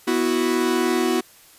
45% pulse chord, B suspended fourth, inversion none, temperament equal, 246.9 / 329.6 / 370 Hz, B3 / E4 / F#4, 0 / 0 / 0 cents, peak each -24 / -23 / -22 dBFS, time 0.07-1.21 s, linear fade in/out 10 ms, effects white hiss -50 dBFS RMS until 1.58 s + resampled to 32000 Hz

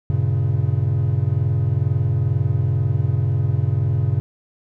triangle chord, G diminished, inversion none, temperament equal with one note detuned, 96.2 / 116.54 / 138.59 Hz, G2 / Bb2 / Db3, -32 / 0 / 0 cents, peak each -19 dBFS, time 0.1-4.2 s, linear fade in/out 0 ms, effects none

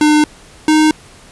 square tone pair in turn, 302 / 309.4 Hz, D4 / D#4, +48 / -10 cents, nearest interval unison, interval 42 cents, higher second, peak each -8 dBFS, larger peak neither, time 0.01-0.24 / 0.68-0.91 s, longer neither, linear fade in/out 2 ms, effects pink hiss -41 dBFS RMS until 1.31 s + resampled to 24000 Hz

